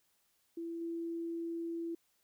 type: tone with level steps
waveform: sine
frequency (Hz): 334.7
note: E4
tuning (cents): +26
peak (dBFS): -38 / -36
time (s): 0.57-1.95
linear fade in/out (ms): 5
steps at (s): 0.81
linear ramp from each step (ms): 5
effects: white hiss -75 dBFS RMS until 2.23 s